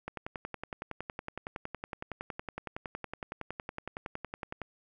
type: click train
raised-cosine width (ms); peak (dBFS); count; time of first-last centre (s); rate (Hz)
0.5; -22; 50; 0.08-4.617; 10.8
effects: none